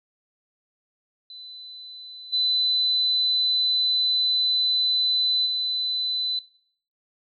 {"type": "tone with level steps", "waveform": "sine", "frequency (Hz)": 4010, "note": "B7", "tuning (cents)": 26, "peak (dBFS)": [-39, -20, -24], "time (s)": [1.3, 6.39], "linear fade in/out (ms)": 2, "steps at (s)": [2.32, 5.45], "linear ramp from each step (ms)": 20, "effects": ["noise-tail reverb RT60 0.6 s tail -20 dB re dry"]}